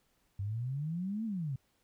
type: exponential two-way sweep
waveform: sine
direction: up then down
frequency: 95.2 to 230 to 126.1 Hz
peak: -33 dBFS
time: 0.39-1.56 s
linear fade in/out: 5 ms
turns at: 1.25 s
effects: pink hiss -74 dBFS RMS until 1.83 s